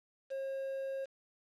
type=tone with quantisation; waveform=triangle; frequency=539 Hz; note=C#5; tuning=49 cents flat; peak=-34 dBFS; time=0.3-1.06 s; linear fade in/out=20 ms; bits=9; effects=low-pass 5000 Hz 12 dB/octave